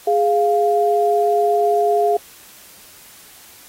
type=tone pair together; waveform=sine; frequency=415 / 698 Hz; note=G#4 / F5; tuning=-1 / -1 cents; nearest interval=major sixth; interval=900 cents; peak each=-16 dBFS; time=0.07-2.17 s; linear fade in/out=5 ms; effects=white hiss -44 dBFS RMS until 3.68 s + AAC 48 kbps

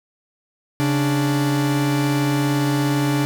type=tone pair together; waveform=45% pulse; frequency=138.12 / 293.6 Hz; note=C#3 / D4; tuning=-6 / 0 cents; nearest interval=octave + minor second; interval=1306 cents; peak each=-20 dBFS; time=0.8-3.25 s; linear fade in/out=0 ms; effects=none

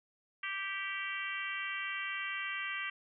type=harmonic tone with a mistuned harmonic; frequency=392 Hz; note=G4; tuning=in tune; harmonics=3 / 4 / 5 / 6 / 7 / 8; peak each=-44 / -43 / -40 / -42 / -43 / -47 dBFS; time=0.43-2.9 s; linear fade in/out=5 ms; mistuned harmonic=6; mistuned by=-30 cents; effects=none

